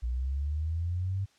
sine linear sweep, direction up, 58 to 99 Hz, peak -28 dBFS, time 0.02-1.26 s, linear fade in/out 20 ms, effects white hiss -65 dBFS RMS until 1.38 s + low-pass 6000 Hz 12 dB/octave

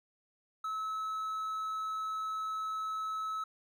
triangle tone, 1296 Hz, E6, 30 cents flat, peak -32 dBFS, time 0.64-3.44 s, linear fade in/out 5 ms, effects none

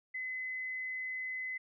sine tone, 2030 Hz, B6, 47 cents sharp, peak -36 dBFS, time 0.14-1.58 s, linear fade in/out 10 ms, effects none

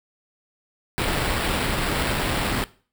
pink noise with sample-and-hold, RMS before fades -24 dBFS, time 0.98-2.64 s, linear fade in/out 0 ms, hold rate 6300 Hz, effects noise-tail reverb RT60 0.4 s tail -19 dB re dry

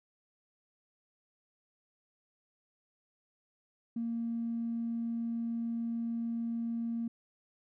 triangle tone with tanh clipping, 231.7 Hz, A#3, 10 cents flat, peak -32 dBFS, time 3.96-7.08 s, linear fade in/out 5 ms, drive 4 dB, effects none

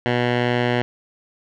10% pulse tone with low-pass filter, 122 Hz, B2, 21 cents flat, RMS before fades -20 dBFS, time 0.06-0.82 s, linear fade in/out 0 ms, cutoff 2600 Hz, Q 1.7, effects none

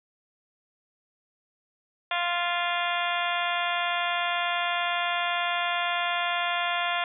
harmonic tone with a mistuned harmonic, 348.4 Hz, F4, 4 cents flat, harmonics 2 / 3 / 4 / 5 / 6 / 7 / 8 / 9 / 10, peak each -30 / -32 / -33 / -34 / -35 / -35 / -36 / -37 / -37 dBFS, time 2.11-7.04 s, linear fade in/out 2 ms, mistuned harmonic 9, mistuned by +63 cents, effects none

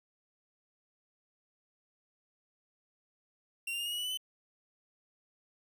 45% pulse tone with pitch steps, 2753 / 2791 / 2830 / 2870 / 2910 / 2951 / 2992 / 3034 Hz, F7 / F7 / F7 / F7 / F#7 / F#7 / F#7 / F#7, -25 / -2 / +22 / +47 / -29 / -5 / +19 / +43 cents, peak -34 dBFS, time 3.67-4.174 s, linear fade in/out 5 ms, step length 63 ms, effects none

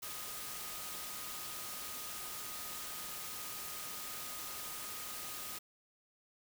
sine tone in noise, 1244.5 Hz, D#6, in tune, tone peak -53 dBFS, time 0.02-5.59 s, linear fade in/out 10 ms, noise white, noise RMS -44 dBFS, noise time 0.02-5.59 s, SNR -12 dB, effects none

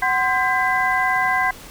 sine tone cluster, 747 / 1037 / 1596 / 2010 Hz, F#5 / C6 / G6 / B6, +16 / -16 / +31 / +30 cents, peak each -22 dBFS, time 0.02-1.51 s, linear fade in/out 5 ms, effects pink hiss -40 dBFS RMS until 1.7 s

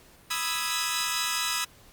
10% pulse chord, E major seventh, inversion second, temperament equal, 987.8 / 1244.5 / 1318.5 / 1661.2 Hz, B5 / D#6 / E6 / G#6, 0 / 0 / 0 / 0 cents, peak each -24 dBFS, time 0.3-1.65 s, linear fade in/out 10 ms, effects pink hiss -55 dBFS RMS until 1.92 s + Opus 48 kbps

